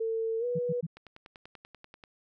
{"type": "tone with pitch glide", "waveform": "sine", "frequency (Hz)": [450, 487.9], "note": ["A4", "B4"], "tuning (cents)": [39, -21], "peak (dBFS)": -28, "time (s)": [0, 0.81], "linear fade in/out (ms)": 10, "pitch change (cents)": 140, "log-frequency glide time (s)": [0.39, 0.45]}
{"type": "tone bursts", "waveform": "sine", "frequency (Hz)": 164.81, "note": "E3", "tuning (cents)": 0, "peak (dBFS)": -30, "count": 3, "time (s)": [0.55, 0.867], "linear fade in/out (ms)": 10, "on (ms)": 41, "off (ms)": 97}
{"type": "click train", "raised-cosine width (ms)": 0.3, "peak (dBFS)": -32, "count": 12, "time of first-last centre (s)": [0.97, 2.038], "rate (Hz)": 10.3}
{"effects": []}